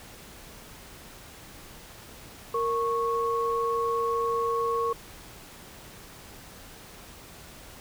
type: tone pair together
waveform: sine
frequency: 463.8 / 1103 Hz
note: A#4 / C#6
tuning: -9 / -9 cents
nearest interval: octave + minor third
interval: 1500 cents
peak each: -27 dBFS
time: 2.54-4.93 s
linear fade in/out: 5 ms
effects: pink hiss -47 dBFS RMS until 7.8 s